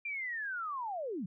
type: linear sweep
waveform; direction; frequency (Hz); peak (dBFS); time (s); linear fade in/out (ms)
sine; down; 2397 to 156.6; -35; 0.05-1.26; 5
effects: none